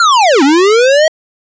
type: linear two-way sweep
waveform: square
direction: down then up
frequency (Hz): 1424 to 261.6 to 645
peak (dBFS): -6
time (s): 0-1.08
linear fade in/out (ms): 2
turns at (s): 0.43
effects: resampled to 16000 Hz